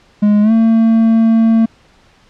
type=tone with pitch glide; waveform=triangle; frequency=208 to 225.5 Hz; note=G#3 to A3; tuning=+3 to +43 cents; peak=-5 dBFS; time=0.22-1.66 s; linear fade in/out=10 ms; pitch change=+140 cents; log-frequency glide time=0.42-0.52 s; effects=pink hiss -49 dBFS RMS until 2.29 s + low-pass 5000 Hz 12 dB/octave